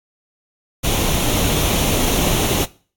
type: noise with comb filter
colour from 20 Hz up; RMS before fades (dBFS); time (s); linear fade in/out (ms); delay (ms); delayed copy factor
pink; -18; 0.83-2.66; 20; 0.31; +0.5
effects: noise-tail reverb RT60 0.4 s tail -20 dB re dry + AAC 64 kbps